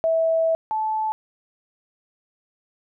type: tone pair in turn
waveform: sine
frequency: 652 / 870.3 Hz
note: E5 / A5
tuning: -19 / -19 cents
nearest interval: perfect fourth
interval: 500 cents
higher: second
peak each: -17 / -21 dBFS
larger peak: first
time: 0.04-0.55 / 0.71-1.12 s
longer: first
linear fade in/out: 0 ms
effects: none